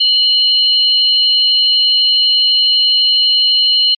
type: tone pair together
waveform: sine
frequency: 2960 / 4186 Hz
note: F#7 / C8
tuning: 0 / 0 cents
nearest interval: tritone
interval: 600 cents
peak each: -11 dBFS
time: 0-3.95 s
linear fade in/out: 10 ms
effects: MP3 64 kbps